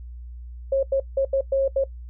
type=tone bursts at uneven times; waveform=sine; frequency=542 Hz; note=C#5; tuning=39 cents flat; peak=-17 dBFS; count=6; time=0.72-0.83 / 0.92-1 / 1.17-1.25 / 1.33-1.41 / 1.52-1.68 / 1.76-1.84 s; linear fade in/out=5 ms; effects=noise-tail reverb RT60 0.1 s tail -21 dB re dry + added 60 Hz sine -35 dBFS peak until 2.09 s

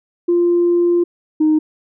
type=tone pair in turn; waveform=sine; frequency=347.5 / 309.6 Hz; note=F4 / D#4; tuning=-9 / -9 cents; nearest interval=major second; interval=200 cents; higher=first; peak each=-10 / -9 dBFS; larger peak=second; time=0.28-1.04 / 1.4-1.59 s; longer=first; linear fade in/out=10 ms; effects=tanh soft clip ceiling -7 dBFS

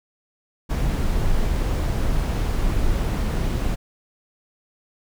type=noise; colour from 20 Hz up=brown; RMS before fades=-21 dBFS; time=0.69-3.76 s; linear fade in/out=20 ms; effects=none

